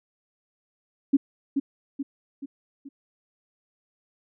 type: tone with echo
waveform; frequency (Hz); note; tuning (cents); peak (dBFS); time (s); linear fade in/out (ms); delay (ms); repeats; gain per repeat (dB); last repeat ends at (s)
sine; 277.2; C#4; 0; -14; 1.13-1.17; 10; 430; 4; -6; 2.89
effects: none